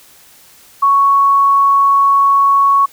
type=tone; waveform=sine; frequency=1111 Hz; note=C#6; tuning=4 cents sharp; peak=-7 dBFS; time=0.82-2.86 s; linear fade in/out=10 ms; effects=white hiss -44 dBFS RMS until 2.92 s